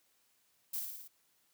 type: noise with echo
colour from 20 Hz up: violet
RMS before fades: -37 dBFS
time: 0.73-0.8 s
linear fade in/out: 10 ms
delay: 56 ms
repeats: 5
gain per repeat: -3 dB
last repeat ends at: 1.08 s
effects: white hiss -73 dBFS RMS until 1.53 s + high-pass 80 Hz 12 dB/octave